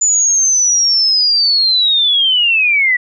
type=linear sweep; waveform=sine; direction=down; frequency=7030 to 1930 Hz; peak=-9 dBFS; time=0.01-2.97 s; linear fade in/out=10 ms; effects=none